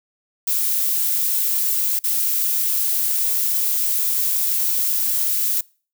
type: noise with dropouts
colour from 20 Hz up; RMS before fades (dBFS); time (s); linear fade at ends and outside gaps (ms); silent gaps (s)
violet; -20; 0.47-5.61; 5; 1.991-2.039
effects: noise-tail reverb RT60 0.4 s tail -25 dB re dry